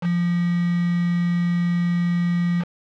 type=tone with quantisation; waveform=sine; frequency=173.8 Hz; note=F3; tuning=8 cents flat; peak=-18 dBFS; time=0.01-2.65 s; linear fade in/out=50 ms; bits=5; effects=low-pass 3000 Hz 12 dB/octave